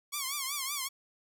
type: tone with vibrato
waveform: 5% pulse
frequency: 1108.7 Hz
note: C#6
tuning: in tune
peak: -21 dBFS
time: 0.12-0.89 s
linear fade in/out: 20 ms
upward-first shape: triangle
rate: 5.3 Hz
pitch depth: 140 cents each way
effects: none